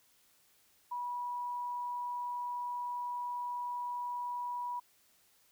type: tone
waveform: sine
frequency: 975 Hz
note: B5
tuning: 23 cents flat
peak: -35 dBFS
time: 0.91-4.8 s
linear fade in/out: 10 ms
effects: white hiss -68 dBFS RMS until 5.51 s